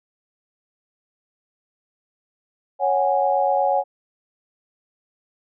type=chord; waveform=sine; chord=C# suspended fourth; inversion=none; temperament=equal with one note detuned; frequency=554.4 / 740 / 828.2 Hz; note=C#5 / F#5 / G#5; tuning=0 / 0 / -5 cents; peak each=-21 dBFS; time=2.79-3.84 s; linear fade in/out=50 ms; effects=none